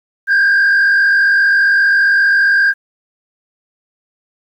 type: tone with frequency modulation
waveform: sine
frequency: 1600 Hz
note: G6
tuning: 35 cents sharp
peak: -6 dBFS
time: 0.27-2.74 s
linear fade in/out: 50 ms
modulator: 47.5 Hz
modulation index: 0.96
effects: tanh soft clip ceiling -7 dBFS + 8-bit